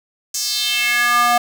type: tone with high-pass filter sweep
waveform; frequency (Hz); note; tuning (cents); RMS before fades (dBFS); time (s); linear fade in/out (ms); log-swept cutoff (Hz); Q
square; 240.6; B3; -45; -17; 0.34-1.38; 5; 6400 to 800; 3.3
effects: 7-bit